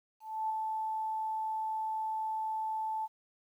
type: tone with ADSR envelope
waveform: sine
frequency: 876 Hz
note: A5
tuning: 8 cents flat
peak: -29 dBFS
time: 0.2-3.08 s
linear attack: 300 ms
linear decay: 4 ms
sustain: -3 dB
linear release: 37 ms
effects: 11-bit